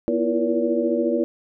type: tone cluster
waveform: sine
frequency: 242.9 / 327.7 / 341.8 / 478 / 570 Hz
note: B3 / E4 / F4 / A#4 / C#5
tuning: -29 / -10 / -37 / +43 / +48 cents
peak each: -25 dBFS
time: 0.08-1.24 s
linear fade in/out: 0 ms
effects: none